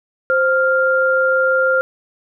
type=tone pair together; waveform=sine; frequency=523.2 / 1396.9 Hz; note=C5 / F6; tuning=0 / 0 cents; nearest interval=octave + perfect fourth; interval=1700 cents; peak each=-15 dBFS; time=0.3-1.81 s; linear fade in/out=0 ms; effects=none